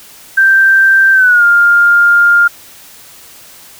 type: tone with pitch glide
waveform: sine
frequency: 1568 to 1405 Hz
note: G6 to F6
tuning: 0 to +10 cents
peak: -4 dBFS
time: 0.37-2.48 s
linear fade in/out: 10 ms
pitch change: -190 cents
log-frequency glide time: 1.13-1.44 s
effects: white hiss -37 dBFS RMS until 3.79 s